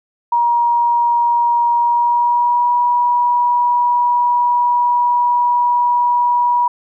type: tone with pitch glide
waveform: sine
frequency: 949 to 967.8 Hz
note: A#5 to B5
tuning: +31 to -35 cents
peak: -11 dBFS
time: 0.32-6.68 s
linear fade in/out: 5 ms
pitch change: +34 cents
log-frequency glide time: 1.78-2.74 s
effects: none